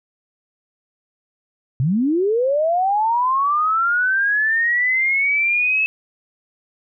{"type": "linear sweep", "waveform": "sine", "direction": "up", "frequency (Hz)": [118, 2609], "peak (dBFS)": -15, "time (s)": [1.8, 5.86], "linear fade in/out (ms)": 0, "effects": []}